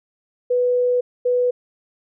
sine tone bursts at uneven times, 493.9 Hz, B4, in tune, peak -15 dBFS, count 2, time 0.5-1.01 / 1.25-1.51 s, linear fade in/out 10 ms, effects none

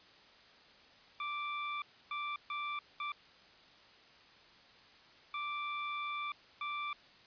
25% pulse tone bursts at uneven times, 1174.7 Hz, D6, in tune, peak -33 dBFS, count 6, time 1.2-1.82 / 2.11-2.36 / 2.5-2.79 / 3-3.12 / 5.34-6.32 / 6.61-6.93 s, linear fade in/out 2 ms, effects white hiss -60 dBFS RMS until 7.26 s + resampled to 11025 Hz

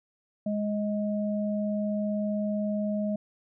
sine tone pair together, 207.7 / 628.2 Hz, G#3 / D#5, 0 / +16 cents, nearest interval octave + perfect fifth, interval 1916 cents, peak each -27 / -32 dBFS, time 0.46-3.16 s, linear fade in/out 5 ms, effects none

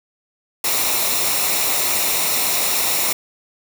white noise with comb filter, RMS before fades -19 dBFS, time 0.64-3.13 s, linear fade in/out 5 ms, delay 0.63 ms, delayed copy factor -0.55, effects none

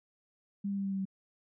sine tone with pitch steps, 200.2 / 198.59 / 196.99 / 195.4 / 193.83 / 192.27 Hz, G3 / G3 / G3 / G3 / G3 / G3, +37 / +23 / +9 / -5 / -19 / -33 cents, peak -31 dBFS, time 0.64-1.054 s, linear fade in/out 10 ms, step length 69 ms, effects none

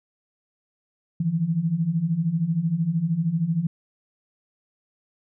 sine beating tone pair, 156.4 / 169.4 Hz, D#3 / E3, +9 / +48 cents, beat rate 13 Hz, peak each -26 / -22 dBFS, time 1.2-3.67 s, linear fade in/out 5 ms, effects none

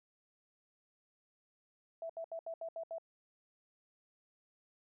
sine tone bursts, 659.3 Hz, E5, in tune, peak -39 dBFS, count 7, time 2.02-2.983 s, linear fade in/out 2 ms, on 75 ms, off 73 ms, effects none

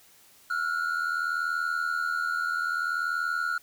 triangle tone pair together, 1356 / 1436.6 Hz, E6 / F6, +49 / +48 cents, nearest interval minor second, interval 99 cents, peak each -29 / -26 dBFS, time 0.5-3.58 s, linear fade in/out 5 ms, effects white hiss -57 dBFS RMS until 3.62 s

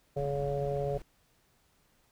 harmonic tone, 141.2 Hz, C#3, 32 cents sharp, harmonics 1 / 3 / 4 / 5, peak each -35 / -34 / -34 / -39 dBFS, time 0.16-0.98 s, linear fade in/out 10 ms
brown noise, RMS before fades -44 dBFS, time 0.17-1.02 s, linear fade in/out 0 ms
effects pink hiss -69 dBFS RMS until 2.11 s

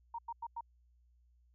sine tone bursts, 932.3 Hz, A#5, in tune, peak -38 dBFS, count 4, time 0.14-0.609 s, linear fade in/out 5 ms, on 46 ms, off 95 ms, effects added 60 Hz sine -65 dBFS peak until 1.54 s

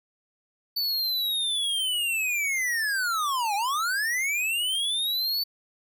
square linear two-way sweep, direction down then up, 4535 to 784 to 4535 Hz, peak -25 dBFS, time 0.76-5.44 s, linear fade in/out 10 ms, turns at 3.55 s, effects none

